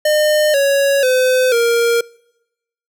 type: tone with pitch steps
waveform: square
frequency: 607 / 556.6 / 510.4 / 468.1 Hz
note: D#5 / C#5 / C5 / A#4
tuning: -43 / +7 / -43 / +7 cents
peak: -12 dBFS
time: 0.05-2.01 s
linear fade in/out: 5 ms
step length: 490 ms
effects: noise-tail reverb RT60 0.9 s tail -26 dB re dry